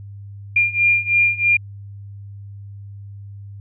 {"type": "beating tone pair", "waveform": "sine", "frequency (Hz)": [2400, 2403.1], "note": ["D7", "D7"], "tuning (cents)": [37, 39], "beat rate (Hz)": 3.1, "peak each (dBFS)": [-18, -16], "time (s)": [0.56, 1.57], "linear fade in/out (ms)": 5, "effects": ["added 100 Hz sine -33 dBFS peak until 3.6 s"]}